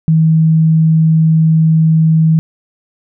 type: tone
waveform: sine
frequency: 160 Hz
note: D#3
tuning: 49 cents sharp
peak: -6 dBFS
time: 0.08-2.39 s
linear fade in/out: 0 ms
effects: none